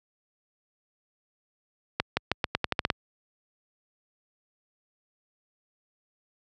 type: accelerating click train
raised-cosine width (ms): 0.3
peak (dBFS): -7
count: 10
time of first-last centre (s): 2-2.902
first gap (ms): 170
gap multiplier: 0.86
effects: high-pass 60 Hz 12 dB/octave